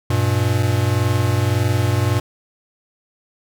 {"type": "tone pair together", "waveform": "square", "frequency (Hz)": [97.44, 119.2], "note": ["G2", "A#2"], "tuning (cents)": [-10, 39], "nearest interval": "minor third", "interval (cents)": 349, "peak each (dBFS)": -19, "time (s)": [0.1, 2.2], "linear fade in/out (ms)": 5, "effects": []}